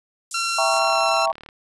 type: band-pass noise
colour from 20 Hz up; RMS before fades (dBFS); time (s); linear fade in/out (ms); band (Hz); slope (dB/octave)
pink; -34; 0.31-0.79; 2; 6000 to 10000; 24
type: tone with pitch glide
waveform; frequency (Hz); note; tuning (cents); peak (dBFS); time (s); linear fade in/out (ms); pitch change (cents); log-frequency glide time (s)
15% pulse; 1363 to 1348.1; F6 to E6; -43 to +38; -15; 0.34-1.26; 5; -19; 0.86-1.06
type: chord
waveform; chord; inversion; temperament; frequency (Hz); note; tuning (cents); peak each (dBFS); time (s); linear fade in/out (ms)
sine; E diminished seventh; none; equal; 659.3 / 784 / 932.3 / 1108.7; E5 / G5 / Bb5 / Db6; 0 / 0 / 0 / 0; -22 / -24 / -26 / -24; 0.58-1.32; 5
type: click train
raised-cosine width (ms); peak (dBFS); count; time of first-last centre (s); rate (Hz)
0.3; -24; 29; 0.74-1.489; 37.4
effects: resampled to 24000 Hz